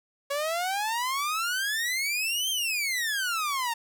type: exponential two-way sweep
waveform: sawtooth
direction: up then down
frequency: 554.4 to 3194 to 904 Hz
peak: -23 dBFS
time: 0.3-3.74 s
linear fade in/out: 10 ms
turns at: 2.5 s
effects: none